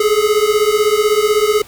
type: beating tone pair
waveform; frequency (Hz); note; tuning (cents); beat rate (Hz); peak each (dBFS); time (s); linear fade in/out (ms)
square; 415.3 / 431.3; G#4 / A4; 0 / -35; 16; -15 / -15; 0-1.62; 5
effects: pink hiss -40 dBFS RMS until 1.67 s